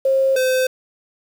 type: tone pair in turn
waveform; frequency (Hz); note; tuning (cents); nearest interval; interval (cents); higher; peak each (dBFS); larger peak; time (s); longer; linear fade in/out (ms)
sine / square; 535 / 515.2; C5 / C5; +38 / -27; minor second; 65; first; -13 / -16; first; 0.05-0.36 / 0.36-0.67; neither; 5
effects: 7-bit